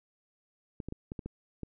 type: clicks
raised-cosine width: 3 ms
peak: -25 dBFS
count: 7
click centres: 0.802 / 0.886 / 0.924 / 1.119 / 1.192 / 1.26 / 1.633 s
effects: none